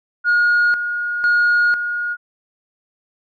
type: tone with tremolo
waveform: sine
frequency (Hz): 1436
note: F6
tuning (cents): +48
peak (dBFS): -10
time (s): 0.24-2.17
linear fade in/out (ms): 50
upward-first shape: square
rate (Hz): 1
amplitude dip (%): 65
effects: tanh soft clip ceiling -10 dBFS